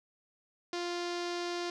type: tone with low-pass filter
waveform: sawtooth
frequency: 349.2 Hz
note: F4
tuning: in tune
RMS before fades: -36 dBFS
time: 0.73-1.7 s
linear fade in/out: 2 ms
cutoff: 5100 Hz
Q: 2.3
effects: none